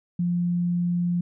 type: tone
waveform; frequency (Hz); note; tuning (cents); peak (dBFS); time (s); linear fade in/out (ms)
sine; 174.9; F3; +3; -21; 0.19-1.21; 5
effects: none